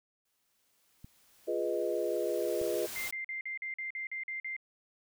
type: noise with exponential growth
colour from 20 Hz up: white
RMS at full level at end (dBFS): -39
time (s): 0.25-3.11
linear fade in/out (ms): 5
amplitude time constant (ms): 620
type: clicks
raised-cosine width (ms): 5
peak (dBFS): -35 / -37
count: 2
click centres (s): 1.045 / 2.615
type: chord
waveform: sine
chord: F half-diminished seventh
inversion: none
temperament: equal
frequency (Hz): 349.2 / 415.3 / 493.9 / 622.3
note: F4 / Ab4 / Cb5 / Eb5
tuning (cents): 0 / 0 / 0 / 0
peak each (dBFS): -35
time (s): 1.47-2.87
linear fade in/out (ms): 20
type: tone bursts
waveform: sine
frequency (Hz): 2093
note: C7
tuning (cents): 0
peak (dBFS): -35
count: 10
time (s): 2.96-4.565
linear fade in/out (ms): 2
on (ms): 120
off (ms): 45
effects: none